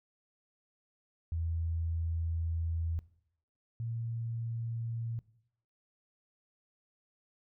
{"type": "tone pair in turn", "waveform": "sine", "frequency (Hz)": [82.6, 115.45], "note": ["E2", "A#2"], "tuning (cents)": [4, -16], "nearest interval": "tritone", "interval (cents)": 580, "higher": "second", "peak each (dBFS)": [-31, -34], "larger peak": "first", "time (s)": [[1.32, 2.99], [3.8, 5.19]], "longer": "first", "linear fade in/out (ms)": 0, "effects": ["noise-tail reverb RT60 0.7 s tail -19 dB re dry"]}